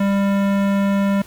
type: tone with hard clipping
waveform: sine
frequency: 198.4 Hz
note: G3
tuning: 21 cents sharp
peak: -17 dBFS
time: 0-1.22 s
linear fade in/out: 5 ms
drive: 18 dB
effects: pink hiss -43 dBFS RMS until 1.26 s